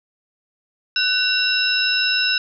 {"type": "tone cluster", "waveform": "sine", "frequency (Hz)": [1499, 2747, 3905, 5240], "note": ["F#6", "F7", "B7", "E8"], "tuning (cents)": [22, -29, -20, -11], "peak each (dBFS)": -22, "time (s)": [0.96, 2.38], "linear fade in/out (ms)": 2, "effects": []}